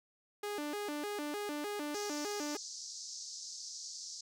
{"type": "tone with vibrato", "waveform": "sawtooth", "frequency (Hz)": 349.2, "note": "F4", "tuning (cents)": 0, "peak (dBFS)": -33, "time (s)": [0.43, 2.57], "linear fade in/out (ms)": 5, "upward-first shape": "square", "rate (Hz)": 3.3, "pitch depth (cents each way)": 290}
{"type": "band-pass noise", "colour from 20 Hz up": "white", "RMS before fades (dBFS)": -46, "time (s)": [1.94, 4.21], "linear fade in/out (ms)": 5, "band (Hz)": [4600, 6700], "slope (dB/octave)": 48}
{"effects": []}